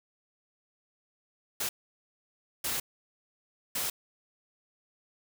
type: noise bursts at uneven times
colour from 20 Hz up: white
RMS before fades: -32 dBFS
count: 3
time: 1.6-1.69 / 2.64-2.8 / 3.75-3.9 s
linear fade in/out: 5 ms
effects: none